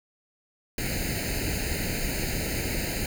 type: noise with comb filter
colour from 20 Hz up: pink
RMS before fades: -29 dBFS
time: 0.78-3.06 s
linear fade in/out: 2 ms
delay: 0.44 ms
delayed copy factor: +0.95
effects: none